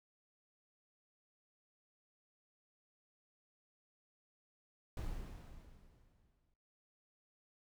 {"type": "noise with exponential decay", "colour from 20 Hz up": "brown", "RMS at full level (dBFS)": -40, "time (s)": [4.97, 6.54], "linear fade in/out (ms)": 2, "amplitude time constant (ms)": 340, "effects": ["noise-tail reverb RT60 0.3 s tail -20 dB re dry"]}